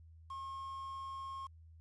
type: tone with quantisation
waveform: triangle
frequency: 1078 Hz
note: C#6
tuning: 49 cents flat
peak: -40 dBFS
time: 0.3-1.47 s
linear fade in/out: 5 ms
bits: 10
effects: added 81 Hz sine -55 dBFS peak until 1.8 s + resampled to 24000 Hz